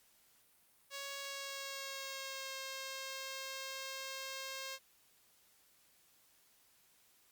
5% pulse tone with pitch glide, 555 to 534.5 Hz, C#5 to C5, +2 to +37 cents, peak -31 dBFS, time 0.9-4.79 s, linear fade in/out 50 ms, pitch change -65 cents, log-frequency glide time 1.21-2.56 s, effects white hiss -69 dBFS RMS until 7.31 s + Opus 48 kbps

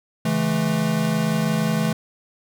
square chord, A major, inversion first, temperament equal with one note detuned, 138.59 / 164.81 / 216 Hz, C#3 / E3 / A3, 0 / 0 / -32 cents, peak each -29 / -23 / -23 dBFS, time 0.25-1.93 s, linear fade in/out 5 ms, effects none

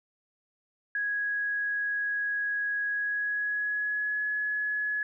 sine tone with pitch glide, 1661.2 to 1694.1 Hz, G#6 to G#6, 0 to +34 cents, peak -27 dBFS, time 0.95-5.03 s, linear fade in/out 2 ms, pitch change +34 cents, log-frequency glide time 2.88-4.23 s, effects none

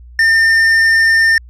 sine tone with tanh clipping, 1807 Hz, A6, 46 cents sharp, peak -9 dBFS, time 0.19-1.38 s, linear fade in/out 2 ms, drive 8 dB, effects added 60 Hz sine -34 dBFS peak until 1.49 s

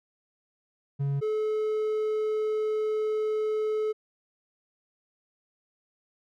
triangle tone pair in turn, 139.9 / 430.8 Hz, C#3 / A4, +16 / -37 cents, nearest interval octave + perfect fifth, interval 1947 cents, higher second, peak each -23 / -23 dBFS, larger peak neither, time 0.99-1.21 / 1.21-3.93 s, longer second, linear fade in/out 20 ms, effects none

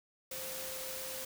sine tone in noise, 523.3 Hz, C5, in tune, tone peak -46 dBFS, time 0.31-1.25 s, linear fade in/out 5 ms, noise white, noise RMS -42 dBFS, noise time 0.31-1.25 s, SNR -7 dB, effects none

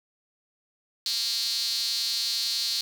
sawtooth tone with high-pass filter, 231 Hz, A#3, 16 cents flat, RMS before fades -28 dBFS, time 1.06-2.81 s, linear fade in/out 0 ms, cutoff 4300 Hz, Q 6.9, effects none

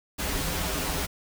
pink noise with comb filter, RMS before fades -29 dBFS, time 0.18-1.07 s, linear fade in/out 20 ms, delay 8.7 ms, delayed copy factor -0.7, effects none

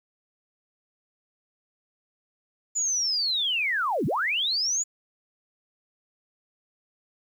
sine linear two-way sweep, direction down then up, 7040 to 112 to 7040 Hz, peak -23 dBFS, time 2.75-4.84 s, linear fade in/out 20 ms, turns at 4.06 s, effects 9-bit

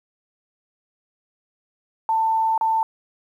sine tone with dropouts, 891 Hz, A5, 22 cents sharp, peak -17 dBFS, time 2.09-2.83 s, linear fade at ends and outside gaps 1 ms, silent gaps 2.578-2.611 s, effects 9-bit

